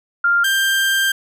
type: tone pair in turn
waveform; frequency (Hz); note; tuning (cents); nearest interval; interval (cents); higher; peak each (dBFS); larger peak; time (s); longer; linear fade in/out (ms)
sine / 30% pulse; 1396.9 / 1582.5; F6 / G6; 0 / +16; major second; 216; second; -12 / -12; neither; 0.24-0.44 / 0.44-1.12; second; 5
effects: none